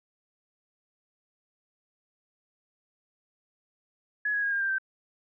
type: tone with pitch steps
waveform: sine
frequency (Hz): 1689 / 1661.9 / 1635.2 / 1609 / 1583.2 / 1557.8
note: G#6 / G#6 / G#6 / G6 / G6 / G6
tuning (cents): +29 / +1 / -27 / +45 / +17 / -11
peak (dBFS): -25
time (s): 4.25-4.784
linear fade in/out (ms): 5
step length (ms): 89
effects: none